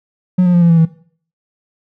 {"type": "tone with pitch steps", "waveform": "triangle", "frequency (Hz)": [181.9, 177.85, 173.89, 170.01, 166.23, 162.52], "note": ["F#3", "F3", "F3", "F3", "E3", "E3"], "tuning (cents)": [-29, 32, -7, -46, 15, -24], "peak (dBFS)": -4, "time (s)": [0.38, 0.854], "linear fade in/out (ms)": 10, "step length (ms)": 79, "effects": ["noise-tail reverb RT60 0.5 s tail -19 dB re dry", "tanh soft clip ceiling -1 dBFS"]}